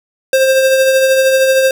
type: tone with tremolo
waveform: square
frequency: 529 Hz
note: C5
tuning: 19 cents sharp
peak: -7 dBFS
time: 0.33-1.71 s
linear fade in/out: 2 ms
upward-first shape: triangle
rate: 13 Hz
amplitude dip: 40%
effects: none